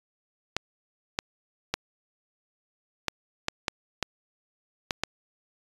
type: clicks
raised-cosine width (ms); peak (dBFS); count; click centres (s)
0.2; -8; 9; 0.566 / 1.189 / 1.74 / 3.083 / 3.484 / 3.682 / 4.027 / 4.908 / 5.036
effects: resampled to 24000 Hz